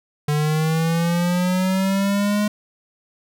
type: linear sweep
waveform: square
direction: up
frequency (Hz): 147.5 to 210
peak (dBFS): -18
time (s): 0.28-2.48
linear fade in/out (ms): 5
effects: none